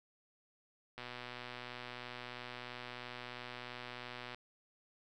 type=click train; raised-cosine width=0.3 ms; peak=-29 dBFS; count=415; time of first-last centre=0.98-4.346 s; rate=123 Hz; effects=none